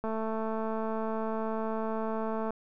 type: click train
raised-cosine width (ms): 1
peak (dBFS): -21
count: 546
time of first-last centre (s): 0.04-2.506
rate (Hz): 221
effects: none